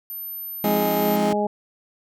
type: tone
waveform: sine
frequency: 13050 Hz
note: G#9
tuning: 32 cents flat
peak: -30 dBFS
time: 0.1-1.16 s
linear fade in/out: 0 ms
type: chord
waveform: sawtooth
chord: F minor seventh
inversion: none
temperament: just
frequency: 174.61 / 209.5 / 261.9 / 314.3 Hz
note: F3 / Ab3 / C4 / Eb4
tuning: 0 / +15 / +2 / +18 cents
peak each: -25 / -27 / -25 / -25 dBFS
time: 0.64-1.33 s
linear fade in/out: 2 ms
type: harmonic tone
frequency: 207.7 Hz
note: G#3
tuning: in tune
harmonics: 1 / 2 / 3 / 4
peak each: -25 / -25 / -25 / -25 dBFS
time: 0.64-1.47 s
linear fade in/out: 5 ms
effects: none